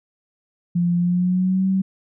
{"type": "tone with pitch glide", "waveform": "sine", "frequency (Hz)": [173.9, 190.74], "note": ["F3", "G3"], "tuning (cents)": [-7, -47], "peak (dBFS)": -16, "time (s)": [0.75, 1.82], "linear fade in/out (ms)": 10, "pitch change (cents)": 160, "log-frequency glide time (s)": [0.97, 1.67], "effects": []}